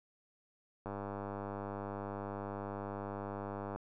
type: click train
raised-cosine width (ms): 1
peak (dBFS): -27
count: 291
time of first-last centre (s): 0.86-3.76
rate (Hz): 100
effects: none